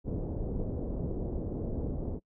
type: low-pass noise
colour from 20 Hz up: pink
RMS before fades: -34 dBFS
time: 0.04-2.2 s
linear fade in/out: 50 ms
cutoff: 530 Hz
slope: 24 dB/octave
effects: noise-tail reverb RT60 0.1 s tail -25 dB re dry